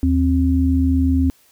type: tone pair together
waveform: sine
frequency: 78.8 / 264.6 Hz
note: D#2 / C4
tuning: +23 / +20 cents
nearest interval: octave + major sixth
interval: 2097 cents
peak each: -16 dBFS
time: 0.03-1.3 s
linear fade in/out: 0 ms
effects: white hiss -55 dBFS RMS until 1.51 s